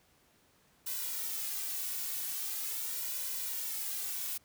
blue noise with flanger, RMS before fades -37 dBFS, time 0.86-4.38 s, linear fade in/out 10 ms, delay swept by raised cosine 2 to 2.73 ms, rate 0.42 Hz, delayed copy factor +0.85, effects pink hiss -67 dBFS RMS until 4.44 s + high-pass 60 Hz 12 dB/octave

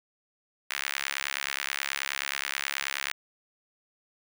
sawtooth tone with high-pass filter, 69.4 Hz, C#2, 3 cents sharp, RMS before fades -33 dBFS, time 0.7-3.12 s, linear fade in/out 5 ms, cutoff 1900 Hz, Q 1.6, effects none

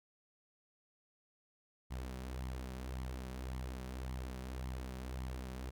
sawtooth tone with flanger, 64 Hz, C2, 38 cents flat, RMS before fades -43 dBFS, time 1.9-5.71 s, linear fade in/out 20 ms, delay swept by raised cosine 0.93 to 5.33 ms, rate 1.8 Hz, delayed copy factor +0.5, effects none

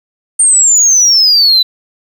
sine exponential sweep, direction down, 8870 to 3951 Hz, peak -3 dBFS, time 0.39-1.63 s, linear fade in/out 10 ms, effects tanh soft clip ceiling -2 dBFS + 7-bit

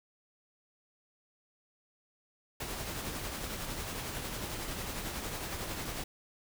pink noise with tremolo, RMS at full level -37 dBFS, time 2.6-6.04 s, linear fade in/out 5 ms, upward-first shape triangle, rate 11 Hz, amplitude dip 40%, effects none

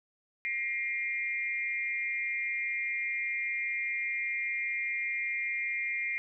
sine tone cluster, 1916 / 2116 / 2391 Hz, A#6 / C7 / D7, +47 / +19 / +30 cents, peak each -39 / -32 / -36 dBFS, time 0.45-6.18 s, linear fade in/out 0 ms, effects none

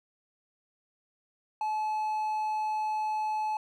triangle tone, 860 Hz, A5, 40 cents flat, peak -26 dBFS, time 1.61-3.57 s, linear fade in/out 2 ms, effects none

